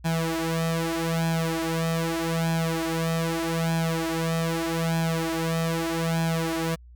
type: tone with flanger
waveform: sawtooth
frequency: 164.4 Hz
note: E3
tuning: 4 cents flat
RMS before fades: -26 dBFS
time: 0.04-6.76 s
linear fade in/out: 20 ms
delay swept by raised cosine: 1.2 to 4.5 ms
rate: 0.81 Hz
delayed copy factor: +1
effects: added 60 Hz sine -45 dBFS peak until 6.95 s